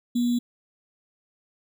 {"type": "tone with sample-and-hold", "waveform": "sine", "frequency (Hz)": 241, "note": "B3", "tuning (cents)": -42, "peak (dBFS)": -20, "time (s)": [0.15, 0.39], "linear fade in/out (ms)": 10, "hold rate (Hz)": 3675, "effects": []}